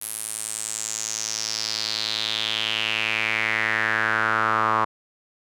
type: tone with band-pass filter sweep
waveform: sawtooth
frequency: 110 Hz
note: A2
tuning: in tune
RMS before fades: -25 dBFS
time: 0.01-4.85 s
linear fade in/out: 10 ms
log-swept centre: 11000 to 1100 Hz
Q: 4.7
effects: none